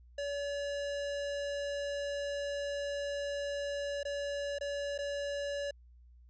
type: tone with dropouts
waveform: square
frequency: 570 Hz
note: C#5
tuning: 48 cents sharp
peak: -35 dBFS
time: 0.18-5.71 s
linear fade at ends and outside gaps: 5 ms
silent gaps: 4.032-4.051 / 4.586-4.609 / 4.979-4.987 s
effects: added 60 Hz sine -55 dBFS peak until 6.29 s + resampled to 16000 Hz